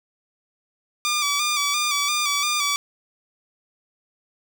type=tone with vibrato; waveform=10% pulse; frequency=1174.7 Hz; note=D6; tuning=in tune; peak=-12 dBFS; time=1.05-2.76 s; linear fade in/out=0 ms; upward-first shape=square; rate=2.9 Hz; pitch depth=42 cents each way; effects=none